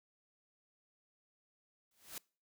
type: noise with exponential growth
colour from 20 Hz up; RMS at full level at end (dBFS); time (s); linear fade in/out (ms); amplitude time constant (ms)
white; -42; 1.91-2.18; 2; 58
effects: noise-tail reverb RT60 0.4 s tail -25 dB re dry